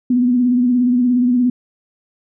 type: tone with vibrato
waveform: sine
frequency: 246.9 Hz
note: B3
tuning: in tune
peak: -11 dBFS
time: 0.1-1.5 s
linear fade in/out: 5 ms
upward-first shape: sine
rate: 17 Hz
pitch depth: 48 cents each way
effects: none